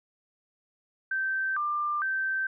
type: tone with vibrato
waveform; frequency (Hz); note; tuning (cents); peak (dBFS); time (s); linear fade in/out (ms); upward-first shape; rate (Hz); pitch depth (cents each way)
sine; 1361; F6; -45; -26; 1.11-2.47; 5; square; 1.1; 230
effects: none